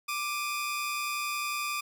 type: tone pair together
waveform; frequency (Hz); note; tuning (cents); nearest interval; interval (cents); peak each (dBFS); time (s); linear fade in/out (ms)
sawtooth; 1179.1 / 2489; D6 / D#7; +7 / 0; octave + minor second; 1293; -29 / -31; 0.08-1.81; 10
effects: none